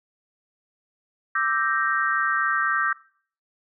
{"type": "chord", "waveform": "sine", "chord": "E half-diminished seventh", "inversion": "third", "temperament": "equal", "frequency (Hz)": [1174.7, 1318.5, 1568, 1864.7], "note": ["D6", "E6", "G6", "Bb6"], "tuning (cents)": [0, 0, 0, 0], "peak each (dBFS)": [-26, -27, -24, -28], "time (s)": [1.35, 2.93], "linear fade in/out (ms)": 5, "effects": ["noise-tail reverb RT60 0.5 s tail -21 dB re dry"]}